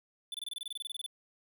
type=tone bursts; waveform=square; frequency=3499 Hz; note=A7; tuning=10 cents flat; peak=-37 dBFS; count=16; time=0.32-1.063 s; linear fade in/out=2 ms; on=23 ms; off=25 ms; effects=none